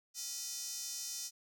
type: tone with high-pass filter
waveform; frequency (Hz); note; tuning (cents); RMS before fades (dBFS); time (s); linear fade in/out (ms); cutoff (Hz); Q
square; 276.8; C#4; -2; -42; 0.14-1.31; 50; 5800; 3.1
effects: none